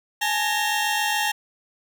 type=tone cluster; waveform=35% pulse; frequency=835 / 882 / 1852 / 2733 / 3187 Hz; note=G#5 / A5 / A#6 / F7 / G7; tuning=+9 / +4 / -12 / -38 / +28 cents; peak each=-24 / -28 / -25 / -27 / -30 dBFS; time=0.21-1.32 s; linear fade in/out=10 ms; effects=none